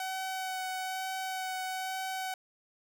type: tone with vibrato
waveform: sawtooth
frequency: 753 Hz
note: F#5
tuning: 30 cents sharp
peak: -30 dBFS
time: 0-2.34 s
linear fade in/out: 2 ms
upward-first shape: sine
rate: 1.1 Hz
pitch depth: 12 cents each way
effects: none